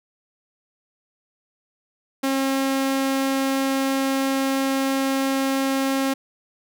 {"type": "tone", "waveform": "sawtooth", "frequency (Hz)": 269.7, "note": "C#4", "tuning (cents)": -47, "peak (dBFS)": -16, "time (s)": [2.23, 6.14], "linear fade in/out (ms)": 10, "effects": []}